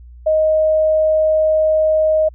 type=tone; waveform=sine; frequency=625 Hz; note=D#5; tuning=8 cents sharp; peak=-11 dBFS; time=0.26-2.29 s; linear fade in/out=10 ms; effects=added 60 Hz sine -36 dBFS peak until 2.34 s